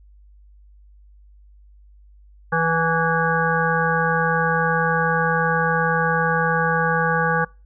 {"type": "harmonic tone with a mistuned harmonic", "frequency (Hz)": 163.8, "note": "E3", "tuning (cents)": -11, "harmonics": [1, 3, 5, 7, 9, 10], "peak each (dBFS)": [-24, -24, -24, -24, -24, -24], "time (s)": [2.52, 7.45], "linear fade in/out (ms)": 10, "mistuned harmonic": 5, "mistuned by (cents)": 35, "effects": ["noise-tail reverb RT60 0.3 s tail -25 dB re dry", "added 50 Hz sine -46 dBFS peak until 7.65 s"]}